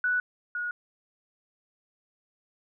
sine tone pair in turn, 1480 / 1448.7 Hz, F#6 / F#6, 0 / -37 cents, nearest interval unison, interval 37 cents, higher first, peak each -23 / -29 dBFS, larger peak first, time 0.04-0.2 / 0.55-0.71 s, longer neither, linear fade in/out 2 ms, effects none

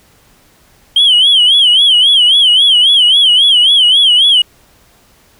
sine tone with vibrato, 3136 Hz, G7, in tune, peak -3 dBFS, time 0.96-4.42 s, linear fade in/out 5 ms, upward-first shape sine, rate 3.7 Hz, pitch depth 140 cents each way, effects tanh soft clip ceiling -2 dBFS + pink hiss -48 dBFS RMS until 5.39 s

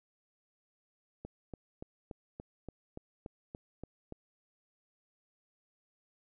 click train, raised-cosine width 2 ms, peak -29 dBFS, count 11, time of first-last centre 1.25-4.124 s, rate 3.48 Hz, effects none

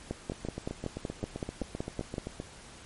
two click trains, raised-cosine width 2 ms, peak -22 / -19 dBFS, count 17 / 12, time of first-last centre 0.32-2.401 / 0.11-2.182 s, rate 7.69 / 5.31 Hz, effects pink hiss -50 dBFS RMS until 2.85 s + MP3 48 kbps

